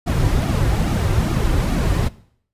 brown noise with flanger, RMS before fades -18 dBFS, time 0.06-2.09 s, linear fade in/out 20 ms, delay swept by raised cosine 1.9 to 4.7 ms, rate 2.4 Hz, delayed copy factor -0.65, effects noise-tail reverb RT60 0.6 s tail -19 dB re dry + resampled to 32000 Hz

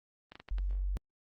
clicks, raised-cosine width 0.3 ms, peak -30 dBFS, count 5, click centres 0.32 / 0.355 / 0.4 / 0.487 / 0.584 s
sine tone, 47.23 Hz, F#1, 36 cents sharp, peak -30 dBFS, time 0.51-0.97 s, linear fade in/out 0 ms
effects Opus 24 kbps

